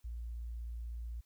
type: tone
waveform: sine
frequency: 58.1 Hz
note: A#1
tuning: 5 cents flat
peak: -39 dBFS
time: 0.04-1.21 s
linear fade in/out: 10 ms
effects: white hiss -75 dBFS RMS until 1.25 s